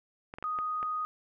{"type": "clicks", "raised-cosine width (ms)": 0.5, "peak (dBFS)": -26, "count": 5, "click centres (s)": [0.339, 0.385, 0.426, 0.588, 0.829]}
{"type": "tone", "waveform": "sine", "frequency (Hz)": 1244.5, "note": "D#6", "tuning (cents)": 0, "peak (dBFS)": -30, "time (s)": [0.44, 1.05], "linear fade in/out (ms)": 0}
{"effects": []}